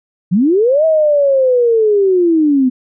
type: linear two-way sweep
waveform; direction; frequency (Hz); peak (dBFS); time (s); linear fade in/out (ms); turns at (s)
sine; up then down; 160 to 647 to 248.5; -8; 0.31-2.7; 20; 0.85
effects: none